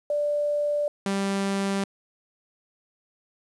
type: tone pair in turn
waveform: sine / sawtooth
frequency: 587.3 / 196.67 Hz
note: D5 / G3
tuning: 0 / +6 cents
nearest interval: octave + perfect fifth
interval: 1894 cents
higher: first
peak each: -22 / -20 dBFS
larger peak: second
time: 0.1-0.88 / 1.06-1.84 s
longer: neither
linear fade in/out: 2 ms
effects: resampled to 24000 Hz + 9-bit